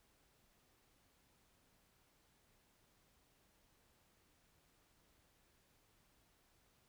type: silence
effects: pink hiss -74 dBFS RMS until 6.88 s